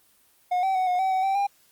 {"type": "tone with pitch steps", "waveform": "triangle", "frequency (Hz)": [722, 768, 745, 723, 763, 754, 776, 802], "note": ["F#5", "G5", "F#5", "F#5", "G5", "F#5", "G5", "G5"], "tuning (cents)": [-43, -36, 12, -40, -47, 32, -18, 39], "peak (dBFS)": -19, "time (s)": [0.51, 1.47], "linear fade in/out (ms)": 10, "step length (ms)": 120, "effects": ["white hiss -61 dBFS RMS until 1.71 s", "Opus 24 kbps"]}